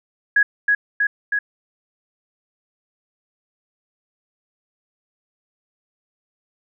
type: tone with echo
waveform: sine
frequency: 1666 Hz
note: G#6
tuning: 5 cents sharp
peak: -11 dBFS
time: 0.36-0.43 s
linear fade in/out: 5 ms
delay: 320 ms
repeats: 3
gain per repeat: -2 dB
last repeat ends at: 1.39 s
effects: none